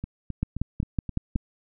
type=two click trains; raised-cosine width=5 ms; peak=-12 / -19 dBFS; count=6 / 6; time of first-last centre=0.43-1.359 / 0.04-1.356 s; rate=5.38 / 3.8 Hz; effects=none